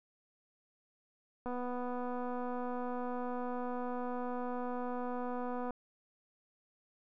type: click train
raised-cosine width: 1 ms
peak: -27 dBFS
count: 1050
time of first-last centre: 1.46-5.707 s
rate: 247 Hz
effects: none